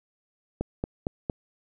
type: click train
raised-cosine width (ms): 2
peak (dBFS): -14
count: 4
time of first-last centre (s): 0.61-1.298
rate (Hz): 4.36
effects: none